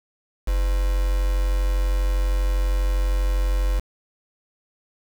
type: tone with quantisation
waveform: sine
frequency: 46.25 Hz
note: F#1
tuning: in tune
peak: -18 dBFS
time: 0.47-3.8 s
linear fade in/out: 10 ms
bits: 5
effects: none